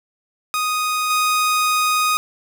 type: tone with level steps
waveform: sawtooth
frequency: 1244.5 Hz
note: D#6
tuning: in tune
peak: -15 / -12 dBFS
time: 0.54-2.17 s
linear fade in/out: 0 ms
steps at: 1.1 s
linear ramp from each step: 5 ms
effects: none